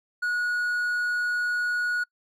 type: tone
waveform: triangle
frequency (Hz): 1456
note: F#6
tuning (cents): -28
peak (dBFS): -22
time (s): 0.22-2.04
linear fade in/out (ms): 10
effects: noise-tail reverb RT60 0.1 s tail -26 dB re dry